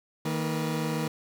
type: tone cluster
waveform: 30% pulse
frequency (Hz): 157.2 / 230.7 / 489.1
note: D#3 / A#3 / B4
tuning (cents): +18 / -18 / -17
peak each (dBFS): -27 / -30 / -33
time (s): 0.25-1.08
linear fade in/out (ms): 5
effects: none